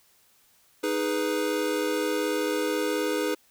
square chord, G# minor, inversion second, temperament equal, 311.1 / 415.3 / 493.9 Hz, D#4 / G#4 / B4, 0 / 0 / 0 cents, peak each -30 dBFS, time 0.83-3.35 s, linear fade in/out 10 ms, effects white hiss -62 dBFS RMS until 3.5 s

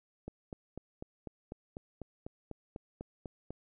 click train, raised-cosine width 2 ms, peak -28 dBFS, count 14, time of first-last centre 0.28-3.506 s, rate 4.03 Hz, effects none

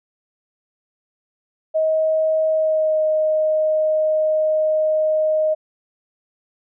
sine tone with pitch glide, 632 to 622.2 Hz, D#5 to D#5, +27 to 0 cents, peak -15 dBFS, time 1.74-5.55 s, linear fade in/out 20 ms, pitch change -27 cents, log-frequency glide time 2.49-3.03 s, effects none

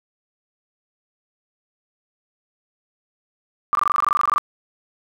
sine tone bursts, 1182 Hz, D6, 11 cents sharp, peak -14 dBFS, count 16, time 3.73-4.381 s, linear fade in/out 0 ms, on 21 ms, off 21 ms, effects none

